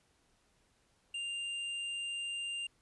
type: tone with tanh clipping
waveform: triangle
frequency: 2794 Hz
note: F7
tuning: in tune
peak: -38 dBFS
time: 1.14-2.67 s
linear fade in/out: 5 ms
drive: 14 dB
effects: pink hiss -72 dBFS RMS until 2.81 s + resampled to 24000 Hz